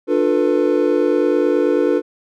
triangle chord, B half-diminished seventh, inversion first, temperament just, 296.3 / 355.6 / 444.5 / 493.9 Hz, D4 / F4 / A4 / B4, +15 / +31 / +18 / 0 cents, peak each -17 dBFS, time 0.07-2.02 s, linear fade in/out 50 ms, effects none

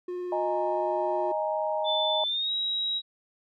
triangle tone with vibrato, 358.4 Hz, F4, 45 cents sharp, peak -29 dBFS, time 0.08-1.32 s, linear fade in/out 5 ms, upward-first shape sine, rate 19 Hz, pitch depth 13 cents each way
sine chord, D# suspended fourth, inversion none, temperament equal, 622.3 / 830.6 / 932.3 Hz, D#5 / G#5 / A#5, 0 / 0 / 0 cents, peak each -28 / -32 / -32 dBFS, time 0.32-2.24 s, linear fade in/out 2 ms
sine tone with pitch glide, 3520 to 3839 Hz, A7 to B7, 0 to -50 cents, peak -26 dBFS, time 1.84-3.02 s, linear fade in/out 50 ms, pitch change +150 cents, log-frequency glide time 2.26-2.52 s
effects none

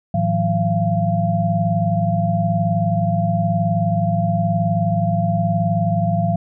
sine tone cluster, 108.8 / 161.7 / 180.7 / 685 Hz, A2 / E3 / F#3 / F5, -19 / -33 / -41 / -34 cents, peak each -21 dBFS, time 0.14-6.36 s, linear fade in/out 5 ms, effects none

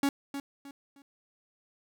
45% pulse tone with echo, 279.1 Hz, C#4, 12 cents sharp, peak -24 dBFS, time 0.03-0.09 s, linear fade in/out 2 ms, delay 310 ms, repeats 3, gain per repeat -10 dB, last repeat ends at 1.02 s, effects none

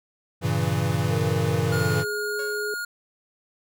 square chord, G diminished seventh, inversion none, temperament equal, 98 / 116.54 / 138.59 / 164.81 Hz, G2 / Bb2 / Db3 / Fb3, 0 / 0 / 0 / 0 cents, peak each -28 dBFS, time 0.41-2.05 s, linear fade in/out 50 ms
sine tone with pitch glide, 460.4 to 419.8 Hz, A#4 to G#4, -22 to +19 cents, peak -28 dBFS, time 1.11-2.74 s, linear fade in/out 2 ms, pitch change -159 cents, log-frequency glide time 1.74-2.06 s
square tone, 1429 Hz, F6, 39 cents sharp, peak -29 dBFS, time 1.72-2.85 s, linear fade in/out 5 ms
sawtooth tone with exponential decay, 554.4 Hz, C#5, in tune, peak -33 dBFS, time 2.39-2.78 s, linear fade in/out 2 ms, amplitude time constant 84 ms
effects none

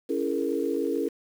sine chord, A# half-diminished seventh, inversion first, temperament just, 279.7 / 335.6 / 419.5 / 466.2 Hz, C#4 / E4 / G#4 / A#4, +16 / +31 / +17 / 0 cents, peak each -30 dBFS, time 0.09-1.09 s, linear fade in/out 10 ms, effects 8-bit

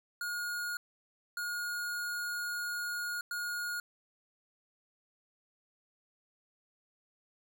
square tone bursts at uneven times, 1435 Hz, F6, 47 cents sharp, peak -35 dBFS, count 3, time 0.21-0.77 / 1.37-3.21 / 3.31-3.8 s, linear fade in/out 2 ms, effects none

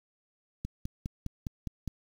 click train, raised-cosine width 5 ms, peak -22 dBFS, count 7, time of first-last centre 0.65-1.877 s, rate 4.89 Hz, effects 8-bit

